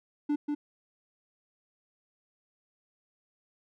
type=tone with echo; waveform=triangle; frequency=293.7 Hz; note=D4; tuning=in tune; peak=-23 dBFS; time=0.29-0.36 s; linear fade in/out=10 ms; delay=190 ms; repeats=1; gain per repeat=-3 dB; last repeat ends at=0.55 s; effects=none